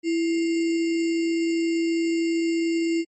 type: tone with sample-and-hold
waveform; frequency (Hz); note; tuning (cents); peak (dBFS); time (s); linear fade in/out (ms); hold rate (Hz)
sine; 331.7; E4; +11; -20; 0.03-3.05; 50; 2450
effects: MP3 32 kbps